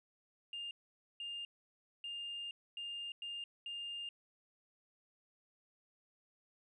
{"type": "tone bursts at uneven times", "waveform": "sine", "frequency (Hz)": 2811, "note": "F7", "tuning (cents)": 11, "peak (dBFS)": -40, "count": 6, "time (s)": [[0.53, 0.71], [1.2, 1.45], [2.04, 2.51], [2.77, 3.12], [3.22, 3.44], [3.66, 4.09]], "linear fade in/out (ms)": 2, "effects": ["tanh soft clip ceiling -37 dBFS"]}